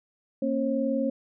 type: tone cluster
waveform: sine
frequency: 233.2 / 273.7 / 539 Hz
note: A#3 / C#4 / C#5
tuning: +1 / -22 / -49 cents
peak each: -28 dBFS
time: 0.42-1.1 s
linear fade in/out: 5 ms
effects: none